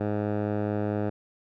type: tone with low-pass filter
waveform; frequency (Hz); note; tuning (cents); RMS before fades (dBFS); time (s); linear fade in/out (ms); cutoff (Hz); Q
10% pulse; 104.4; G#2; +10; -28; 0-1.1; 10; 1000; 0.75
effects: none